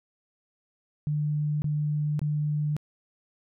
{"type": "tone bursts", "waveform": "sine", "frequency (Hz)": 149.4, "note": "D3", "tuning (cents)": 30, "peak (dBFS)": -24, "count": 3, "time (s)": [1.07, 2.766], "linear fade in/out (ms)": 0, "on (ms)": 550, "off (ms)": 23, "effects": []}